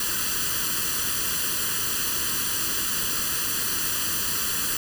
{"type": "noise with comb filter", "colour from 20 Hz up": "white", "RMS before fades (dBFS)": -26, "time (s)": [0, 4.77], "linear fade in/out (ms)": 2, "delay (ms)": 0.67, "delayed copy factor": 0.8, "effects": []}